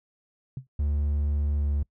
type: tone with exponential decay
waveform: sine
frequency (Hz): 130.9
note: C3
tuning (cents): +1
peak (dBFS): -27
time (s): 0.57-0.67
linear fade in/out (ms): 2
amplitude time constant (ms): 21
type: tone with pitch glide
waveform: triangle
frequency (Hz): 73 to 72.16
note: D2 to D2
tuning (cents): -10 to -30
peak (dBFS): -21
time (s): 0.79-1.83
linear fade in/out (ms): 5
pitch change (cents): -20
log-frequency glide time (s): 1.57-1.68
effects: noise-tail reverb RT60 0.1 s tail -25 dB re dry